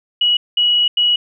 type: tone bursts at uneven times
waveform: sine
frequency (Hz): 2919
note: F#7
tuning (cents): -24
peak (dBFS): -11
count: 3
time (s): 0.21-0.37 / 0.57-0.88 / 0.97-1.16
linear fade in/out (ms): 5
effects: none